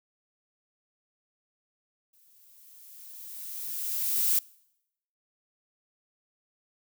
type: noise with exponential growth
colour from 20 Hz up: violet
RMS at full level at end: -23 dBFS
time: 2.13-4.39 s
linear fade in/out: 5 ms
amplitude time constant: 490 ms
effects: noise-tail reverb RT60 0.8 s tail -24 dB re dry